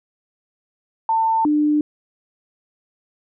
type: tone pair in turn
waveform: sine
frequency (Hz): 896 / 299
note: A5 / D4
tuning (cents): +31 / +31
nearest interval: octave + perfect fifth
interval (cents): 1900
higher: first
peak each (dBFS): -15 / -14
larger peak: second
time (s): 1.09-1.45 / 1.45-1.81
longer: neither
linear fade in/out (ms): 2
effects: none